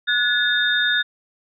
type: tone cluster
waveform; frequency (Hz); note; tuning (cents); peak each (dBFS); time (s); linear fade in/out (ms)
sine; 1460 / 1709 / 3658; F#6 / G#6 / A#7; -24 / +49 / -33; -21; 0.07-1.03; 20
effects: none